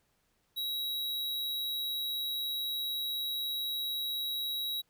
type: tone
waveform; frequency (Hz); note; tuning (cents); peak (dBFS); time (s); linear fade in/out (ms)
square; 3861; B7; -40; -33; 0.56-4.82; 20
effects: pink hiss -74 dBFS RMS until 4.89 s